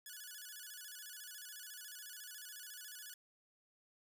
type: tone with vibrato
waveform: 5% pulse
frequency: 1584 Hz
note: G6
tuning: 18 cents sharp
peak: -38 dBFS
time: 0.06-3.14 s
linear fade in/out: 2 ms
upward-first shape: square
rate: 14 Hz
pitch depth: 120 cents each way
effects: none